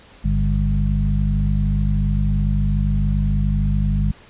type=harmonic tone with a mistuned harmonic; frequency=50.2 Hz; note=G1; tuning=42 cents sharp; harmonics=1 / 2 / 3 / 4; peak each=-18 / -24 / -22 / -24 dBFS; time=0.24-4.12 s; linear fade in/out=10 ms; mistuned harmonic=3; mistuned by=-36 cents; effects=pink hiss -47 dBFS RMS until 4.29 s + resampled to 8000 Hz